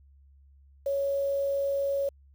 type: tone with quantisation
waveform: sine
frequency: 556 Hz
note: C#5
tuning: 5 cents sharp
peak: -25 dBFS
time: 0.86-2.09 s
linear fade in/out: 5 ms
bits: 8
effects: added 69 Hz sine -54 dBFS peak until 2.34 s